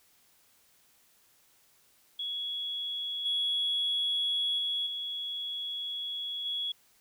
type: tone with level steps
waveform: sine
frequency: 3354 Hz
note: G#7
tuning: 16 cents sharp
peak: -32 / -26 / -28 / -33 / -30 dBFS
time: 2.19-6.72 s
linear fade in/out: 5 ms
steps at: 3.25 / 4.58 / 4.86 / 6.45 s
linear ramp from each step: 10 ms
effects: tanh soft clip ceiling -22 dBFS + white hiss -65 dBFS RMS until 7 s